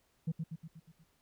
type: tone with echo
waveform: sine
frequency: 161.7 Hz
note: E3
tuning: 33 cents flat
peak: -28 dBFS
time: 0.27-0.32 s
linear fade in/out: 10 ms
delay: 120 ms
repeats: 6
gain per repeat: -5 dB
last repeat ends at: 1.04 s
effects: tanh soft clip ceiling -29 dBFS + pink hiss -73 dBFS RMS until 1.21 s